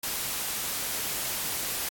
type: noise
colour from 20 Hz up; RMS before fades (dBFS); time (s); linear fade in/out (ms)
white; -31; 0.03-1.89; 5
effects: AAC 64 kbps